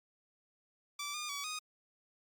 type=tone with pitch steps; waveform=10% pulse; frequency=1163 / 1212 / 1138 / 1243 Hz; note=D6 / D#6 / C#6 / D#6; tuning=-17 / -46 / +45 / -2 cents; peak=-30 dBFS; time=0.99-1.59 s; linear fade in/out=5 ms; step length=150 ms; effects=Opus 48 kbps